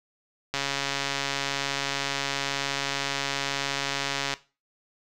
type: click train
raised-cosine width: 0.2 ms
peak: -10 dBFS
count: 529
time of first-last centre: 0.54-4.339 s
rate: 139 Hz
effects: noise-tail reverb RT60 0.3 s tail -17 dB re dry